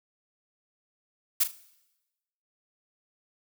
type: noise with echo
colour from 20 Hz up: blue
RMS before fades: -22 dBFS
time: 1.4-1.44 s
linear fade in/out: 10 ms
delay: 39 ms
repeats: 3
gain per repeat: -11 dB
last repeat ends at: 1.557 s
effects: noise-tail reverb RT60 1.0 s tail -19 dB re dry